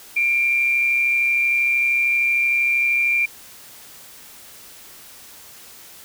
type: tone pair together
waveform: sine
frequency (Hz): 2245 / 2378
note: C#7 / D7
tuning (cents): +21 / +21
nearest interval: minor second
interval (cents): 100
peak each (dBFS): -28 / -16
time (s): 0.16-3.26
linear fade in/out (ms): 10
effects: white hiss -43 dBFS RMS until 6.04 s